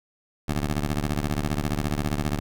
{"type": "ring-modulated tone", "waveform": "15% pulse", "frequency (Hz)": 73.42, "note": "D2", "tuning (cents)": 0, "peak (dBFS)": -15, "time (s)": [0.48, 2.4], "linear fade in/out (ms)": 5, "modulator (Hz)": 44.1, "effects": []}